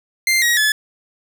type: tone with pitch steps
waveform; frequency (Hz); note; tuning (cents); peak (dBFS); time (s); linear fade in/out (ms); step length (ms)
sawtooth; 2093 / 1897.2 / 1719.8; C7 / A#6 / A6; 0 / +30 / -40; -10; 0.27-0.72; 2; 150
effects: none